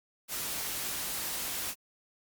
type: noise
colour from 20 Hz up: white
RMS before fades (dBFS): -35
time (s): 0.28-1.75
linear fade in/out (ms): 50
effects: Opus 48 kbps